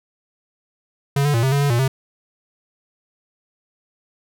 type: tone with pitch steps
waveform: square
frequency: 140.4 / 145.8 / 115.7 / 133 / 141.4 / 142.7 / 118.6 / 133.1 Hz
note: C#3 / D3 / A#2 / C3 / C#3 / D3 / A#2 / C3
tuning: +22 / -12 / -13 / +29 / +35 / -49 / +30 / +30 cents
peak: -16 dBFS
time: 1.16-1.88 s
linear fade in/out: 5 ms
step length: 90 ms
effects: none